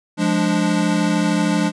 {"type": "chord", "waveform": "square", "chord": "D diminished", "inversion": "first", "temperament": "equal", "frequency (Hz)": [174.61, 207.7, 293.7], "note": ["F3", "Ab3", "D4"], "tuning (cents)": [0, 0, 0], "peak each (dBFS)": -21, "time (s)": [0.17, 1.72], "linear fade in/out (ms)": 50, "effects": ["resampled to 22050 Hz"]}